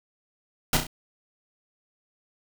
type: noise with echo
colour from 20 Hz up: pink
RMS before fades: -21 dBFS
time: 0.73-0.77 s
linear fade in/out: 2 ms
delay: 33 ms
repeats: 3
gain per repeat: -6 dB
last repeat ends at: 0.869 s
effects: none